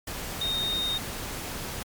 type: tone in noise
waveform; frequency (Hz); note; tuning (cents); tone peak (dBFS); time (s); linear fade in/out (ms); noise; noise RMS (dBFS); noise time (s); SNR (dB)
sine; 3699; A#7; -14; -26; 0.41-0.98; 5; pink; -35; 0.07-1.83; +6
effects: MP3 96 kbps